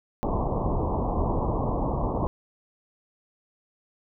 pink low-pass noise, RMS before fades -26 dBFS, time 0.23-2.27 s, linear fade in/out 0 ms, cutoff 1100 Hz, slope 96 dB/octave, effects none

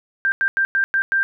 sine tone bursts at uneven times, 1580 Hz, G6, 13 cents sharp, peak -15 dBFS, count 6, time 0.25-0.32 / 0.41-0.48 / 0.57-0.65 / 0.75-0.84 / 0.94-1.02 / 1.12-1.23 s, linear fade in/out 0 ms, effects none

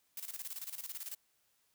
blue noise with tremolo, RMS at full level -42 dBFS, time 0.17-1.15 s, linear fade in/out 2 ms, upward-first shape square, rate 18 Hz, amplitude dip 75%, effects white hiss -75 dBFS RMS until 1.74 s

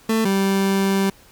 30% pulse tone pair in turn, 222.6 / 194.92 Hz, A3 / G3, +20 / -10 cents, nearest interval major second, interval 230 cents, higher first, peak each -14 dBFS, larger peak neither, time 0.09-0.25 / 0.25-1.1 s, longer second, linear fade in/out 5 ms, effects pink hiss -50 dBFS RMS until 1.31 s

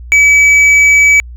sine tone with hard clipping, 2288 Hz, D7, 46 cents flat, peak -5 dBFS, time 0.12-1.2 s, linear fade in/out 0 ms, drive 5 dB, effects added 60 Hz sine -26 dBFS peak until 1.36 s

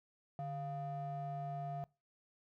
triangle ring-modulated tone, 274.9 Hz, C#4, 14 cents flat, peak -34 dBFS, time 0.39-1.84 s, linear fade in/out 0 ms, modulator 422 Hz, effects noise-tail reverb RT60 0.3 s tail -24 dB re dry

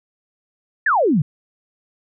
sine exponential sweep, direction down, 1864.7 to 130.81 Hz, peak -13 dBFS, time 0.86-1.22 s, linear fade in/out 5 ms, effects none

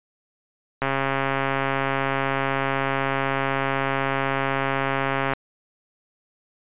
click train, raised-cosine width 0.5 ms, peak -8 dBFS, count 615, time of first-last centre 0.82-5.335 s, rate 136 Hz, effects resampled to 8000 Hz

